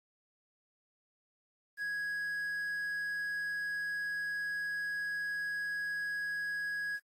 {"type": "tone with quantisation", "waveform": "triangle", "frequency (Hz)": 1661.2, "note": "G#6", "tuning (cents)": 0, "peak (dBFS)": -32, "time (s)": [1.77, 7], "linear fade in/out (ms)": 50, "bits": 10, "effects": ["AAC 48 kbps"]}